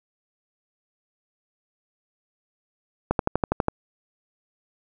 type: click train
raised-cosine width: 1 ms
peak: -6 dBFS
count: 8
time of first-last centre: 3.11-3.684 s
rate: 12.2 Hz
effects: none